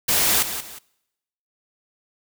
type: noise with echo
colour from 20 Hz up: white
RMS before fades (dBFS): -19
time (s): 0.08-0.43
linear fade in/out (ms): 10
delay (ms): 180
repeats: 2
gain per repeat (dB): -10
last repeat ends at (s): 0.79
effects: noise-tail reverb RT60 0.9 s tail -24 dB re dry